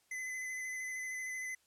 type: tone with vibrato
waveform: square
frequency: 2027 Hz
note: B6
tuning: 45 cents sharp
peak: -39 dBFS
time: 0.11-1.55 s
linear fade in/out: 5 ms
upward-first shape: square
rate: 13 Hz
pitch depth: 15 cents each way
effects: white hiss -72 dBFS RMS until 1.66 s + low-pass 11000 Hz 12 dB/octave